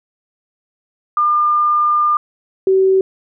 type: tone pair in turn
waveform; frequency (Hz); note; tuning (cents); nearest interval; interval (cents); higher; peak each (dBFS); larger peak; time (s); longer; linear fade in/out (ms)
sine; 1203 / 381.4; D6 / G4; +41 / -47; octave + minor sixth; 1988; first; -11 / -9; second; 1.17-2.17 / 2.67-3.01; first; 2
effects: none